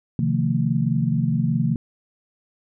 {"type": "chord", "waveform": "sine", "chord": "F dominant seventh", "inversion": "second", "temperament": "equal with one note detuned", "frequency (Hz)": [130.81, 155.56, 174.61, 225], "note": ["C3", "Eb3", "F3", "A3"], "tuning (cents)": [0, 0, 0, 39], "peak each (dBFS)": [-23, -23, -25, -24], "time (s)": [0.19, 1.76], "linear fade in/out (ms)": 2, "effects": []}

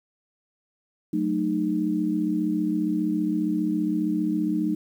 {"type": "chord", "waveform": "sine", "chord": "D# diminished", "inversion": "first", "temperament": "equal with one note detuned", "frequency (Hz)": [185, 220, 306.8], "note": ["F#3", "A3", "D#4"], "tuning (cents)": [0, 0, -24], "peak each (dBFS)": [-28, -28, -24], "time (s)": [1.13, 4.75], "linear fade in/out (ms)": 5, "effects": ["9-bit"]}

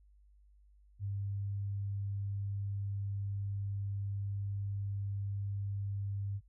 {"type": "tone", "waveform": "sine", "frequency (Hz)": 99.9, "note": "G2", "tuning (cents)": 33, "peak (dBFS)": -34, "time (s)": [0.99, 6.41], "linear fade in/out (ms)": 50, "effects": ["added 50 Hz sine -60 dBFS peak until 6.48 s"]}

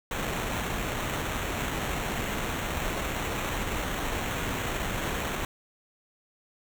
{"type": "noise with sample-and-hold", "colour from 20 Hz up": "pink", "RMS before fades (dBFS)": -31, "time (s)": [0.11, 5.45], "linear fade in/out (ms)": 2, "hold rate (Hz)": 4900, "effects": []}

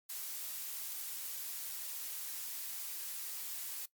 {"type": "noise", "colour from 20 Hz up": "blue", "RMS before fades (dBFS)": -42, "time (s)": [0.09, 3.86], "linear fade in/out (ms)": 10, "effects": ["noise-tail reverb RT60 0.1 s tail -19 dB re dry", "Opus 48 kbps"]}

